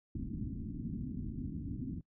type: low-pass noise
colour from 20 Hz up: white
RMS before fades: -40 dBFS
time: 0.15-2.01 s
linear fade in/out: 5 ms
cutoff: 280 Hz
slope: 48 dB/octave
effects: noise-tail reverb RT60 0.1 s tail -22 dB re dry